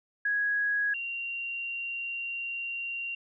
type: tone pair in turn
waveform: sine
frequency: 1661.2 / 2762 Hz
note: G#6 / F7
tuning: 0 / -20 cents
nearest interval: major sixth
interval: 880 cents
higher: second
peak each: -25 / -32 dBFS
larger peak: first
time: 0.25-0.94 / 0.94-3.15 s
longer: second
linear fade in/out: 5 ms
effects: none